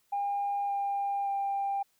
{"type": "tone with pitch steps", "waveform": "sine", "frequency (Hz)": [806, 800, 794], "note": ["G5", "G5", "G5"], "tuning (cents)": [48, 35, 22], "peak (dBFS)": -27, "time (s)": [0.12, 1.83], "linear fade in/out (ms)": 10, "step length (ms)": 570, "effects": ["tanh soft clip ceiling -24 dBFS", "white hiss -71 dBFS RMS until 1.99 s"]}